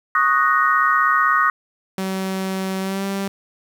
sine chord, D# minor seventh, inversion third, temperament equal, 1108.7 / 1244.5 / 1480 / 1864.7 Hz, C#6 / D#6 / F#6 / A#6, 0 / 0 / 0 / 0 cents, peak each -20 / -17 / -21 / -21 dBFS, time 0.15-1.5 s, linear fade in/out 2 ms
sawtooth tone with pitch glide, 190.3 to 196.22 Hz, F#3 to G3, +49 to +2 cents, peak -18 dBFS, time 1.98-3.28 s, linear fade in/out 2 ms, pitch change +53 cents, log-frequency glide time 2.8-3.04 s
effects 8-bit

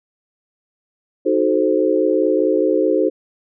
sine chord, D# diminished seventh, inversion none, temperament equal with one note detuned, 311.1 / 370 / 434.9 / 523.3 Hz, D#4 / F#4 / A4 / C5, 0 / 0 / -20 / 0 cents, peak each -19 dBFS, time 1.25-3.1 s, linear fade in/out 20 ms, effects none

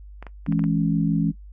clicks, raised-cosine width 0.5 ms, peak -23 dBFS, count 6, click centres 0.226 / 0.267 / 0.464 / 0.524 / 0.593 / 0.64 s
sine chord, C# minor, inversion first, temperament equal with one note detuned, 164.81 / 211.2 / 277.2 Hz, E3 / G#3 / C#4, 0 / +29 / 0 cents, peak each -21 / -24 / -24 dBFS, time 0.47-1.32 s, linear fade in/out 20 ms
effects noise-tail reverb RT60 0.1 s tail -17 dB re dry + added 50 Hz sine -39 dBFS peak until 1.52 s

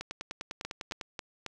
two click trains, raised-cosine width 0.2 ms, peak -19 / -20 dBFS, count 4 / 11, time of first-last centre 0.65-1.463 / 0.01-1.012 s, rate 3.69 / 9.98 Hz, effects none

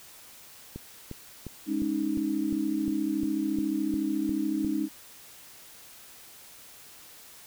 click train, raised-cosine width 3 ms, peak -24 dBFS, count 12, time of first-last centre 0.76-4.647 s, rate 2.83 Hz
sine chord, Ab suspended fourth, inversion none, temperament equal, 207.7 / 277.2 / 311.1 Hz, Ab3 / Db4 / Eb4, 0 / 0 / 0 cents, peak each -33 / -31 / -28 dBFS, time 1.66-4.89 s, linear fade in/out 50 ms
effects white hiss -50 dBFS RMS until 7.46 s

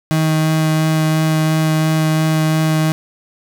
35% pulse tone with vibrato, 157.5 Hz, D#3, 21 cents sharp, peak -11 dBFS, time 0.11-2.92 s, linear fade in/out 0 ms, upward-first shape sine, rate 2.9 Hz, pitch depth 8 cents each way, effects none

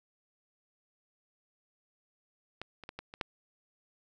clicks, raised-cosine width 0.3 ms, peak -23 / -30 / -25 / -24 / -29 / -16 dBFS, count 6, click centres 2.616 / 2.837 / 2.891 / 2.99 / 3.139 / 3.212 s, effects none

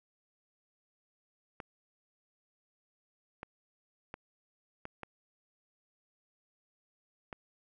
clicks, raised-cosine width 0.5 ms, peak -26 dBFS, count 6, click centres 1.602 / 3.431 / 4.141 / 4.854 / 5.033 / 7.328 s, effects none

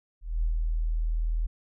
sine tone with ADSR envelope, 40.25 Hz, E1, 41 cents flat, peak -22 dBFS, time 0.21-1.47 s, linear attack 220 ms, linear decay 100 ms, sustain -2 dB, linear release 13 ms, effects none

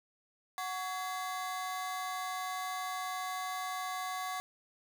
35% pulse ring-modulated tone, 932.3 Hz, A#5, in tune, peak -31 dBFS, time 0.58-4.4 s, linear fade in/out 0 ms, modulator 193 Hz, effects none

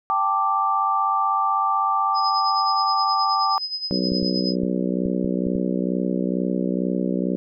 sine chord, G suspended second, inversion none, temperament equal, 784 / 880 / 1174.7 Hz, G5 / A5 / D6, 0 / 0 / 0 cents, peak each -24 / -25 / -20 dBFS, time 0.1-3.58 s, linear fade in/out 0 ms
sine tone with tremolo, 5040 Hz, D#8, 21 cents sharp, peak -23 dBFS, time 2.14-4.56 s, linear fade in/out 50 ms, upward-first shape sine, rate 9.5 Hz, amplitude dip 70%
harmonic tone, 62.2 Hz, B1, 13 cents sharp, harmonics 3 / 4 / 5 / 6 / 7 / 8 / 9, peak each -24 / -26 / -28 / -30 / -33 / -33 / -33 dBFS, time 3.91-7.36 s, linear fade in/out 0 ms
clicks, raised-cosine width 5 ms, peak -20 dBFS, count 7, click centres 4.12 / 4.227 / 4.635 / 5.058 / 5.247 / 5.467 / 5.556 s
effects none

